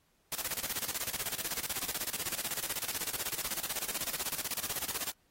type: noise with tremolo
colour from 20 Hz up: white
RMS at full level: -34 dBFS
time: 0.32-5.12 s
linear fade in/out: 2 ms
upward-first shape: square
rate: 16 Hz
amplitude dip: 80%
effects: pink hiss -72 dBFS RMS until 5.3 s + AAC 48 kbps